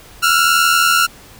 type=tone pair together; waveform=sawtooth; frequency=1344.2 / 1425 Hz; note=E6 / F6; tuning=+33 / +34 cents; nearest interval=minor second; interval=101 cents; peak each=-10 dBFS; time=0.22-1.07 s; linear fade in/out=20 ms; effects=pink hiss -41 dBFS RMS until 1.39 s